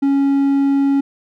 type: tone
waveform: triangle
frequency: 277.2 Hz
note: C#4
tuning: in tune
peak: -10 dBFS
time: 0.02-1.01 s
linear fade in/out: 10 ms
effects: none